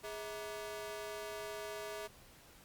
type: ring-modulated tone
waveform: sawtooth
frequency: 530 Hz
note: C5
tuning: 22 cents sharp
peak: -35 dBFS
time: 0.03-2.08 s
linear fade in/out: 20 ms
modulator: 114 Hz
effects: pink hiss -60 dBFS RMS until 2.64 s + Opus 48 kbps